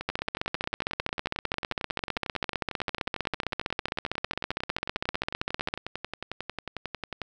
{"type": "two click trains", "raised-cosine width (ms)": 0.3, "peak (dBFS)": [-17, -11], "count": [81, 88], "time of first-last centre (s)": [[0.01, 7.217], [0.09, 5.739]], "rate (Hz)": [11.1, 15.4], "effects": []}